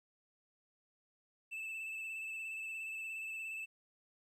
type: tone with vibrato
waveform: triangle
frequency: 2637 Hz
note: E7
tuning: in tune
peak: -39 dBFS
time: 1.51-3.66 s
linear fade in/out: 20 ms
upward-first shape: square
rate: 17 Hz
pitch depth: 18 cents each way
effects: 13-bit